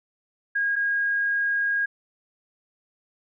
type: tone pair in turn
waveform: sine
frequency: 1633 / 1633 Hz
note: G#6 / G#6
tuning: -30 / -30 cents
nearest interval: unison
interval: 0 cents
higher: neither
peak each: -21 dBFS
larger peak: neither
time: 0.55-0.76 / 0.76-1.86 s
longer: second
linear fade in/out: 10 ms
effects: none